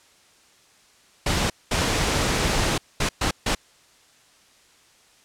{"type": "noise bursts at uneven times", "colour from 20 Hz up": "pink", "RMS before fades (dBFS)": -22, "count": 5, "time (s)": [[1.26, 1.5], [1.71, 2.78], [3, 3.09], [3.21, 3.31], [3.46, 3.55]], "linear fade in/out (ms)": 5, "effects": ["white hiss -56 dBFS RMS until 5.24 s", "low-pass 8000 Hz 12 dB/octave"]}